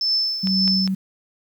sine tone with tremolo, 5274 Hz, E8, in tune, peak -16 dBFS, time 0.01-0.87 s, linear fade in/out 2 ms, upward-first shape triangle, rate 1.9 Hz, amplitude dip 70%
sine tone, 190.3 Hz, F#3, 49 cents sharp, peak -19 dBFS, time 0.43-0.95 s, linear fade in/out 10 ms
clicks, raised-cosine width 0.2 ms, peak -15 dBFS, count 3, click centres 0.472 / 0.678 / 0.876 s
effects 8-bit

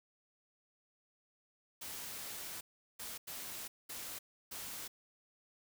white noise bursts at uneven times, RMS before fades -45 dBFS, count 5, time 1.81-2.61 / 2.99-3.18 / 3.27-3.68 / 3.89-4.19 / 4.51-4.88 s, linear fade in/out 10 ms, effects none

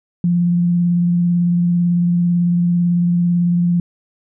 sine tone with vibrato, 174.1 Hz, F3, 5 cents flat, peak -12 dBFS, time 0.24-3.8 s, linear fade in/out 2 ms, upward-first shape sine, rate 18 Hz, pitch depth 17 cents each way, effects none

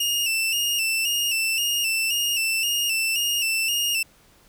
sawtooth tone with vibrato, 2755 Hz, F7, 24 cents flat, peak -18 dBFS, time 0-4.03 s, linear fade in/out 5 ms, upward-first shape square, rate 1.9 Hz, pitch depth 56 cents each way, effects pink hiss -56 dBFS RMS until 4.48 s

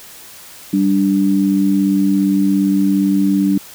sine tone pair together, 195.5 / 292.9 Hz, G3 / D4, -4 / -5 cents, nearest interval perfect fifth, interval 699 cents, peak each -14 dBFS, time 0.73-3.58 s, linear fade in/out 5 ms, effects white hiss -38 dBFS RMS until 3.74 s

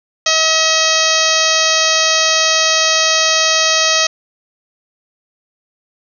harmonic tone, 639 Hz, D#5, 46 cents sharp, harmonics 1 / 2 / 3 / 4 / 5 / 6 / 7 / 8 / 9 / 10, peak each -20 / -20 / -20 / -20 / -20 / -20 / -20 / -20 / -20 / -20 dBFS, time 0.26-4.07 s, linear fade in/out 5 ms, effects none

